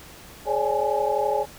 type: tone cluster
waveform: sine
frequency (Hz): 420.1 / 544 / 587 / 820 / 852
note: G#4 / C#5 / D5 / G#5 / G#5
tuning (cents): +20 / -33 / -1 / -22 / +44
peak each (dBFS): -27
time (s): 0.45-1.46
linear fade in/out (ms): 50
effects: pink hiss -45 dBFS RMS until 1.58 s